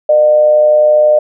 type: tone with amplitude modulation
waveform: sine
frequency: 605 Hz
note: D#5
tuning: 49 cents flat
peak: -3 dBFS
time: 0.09-1.19 s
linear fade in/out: 5 ms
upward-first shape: sine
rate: 132 Hz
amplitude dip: 40%
effects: none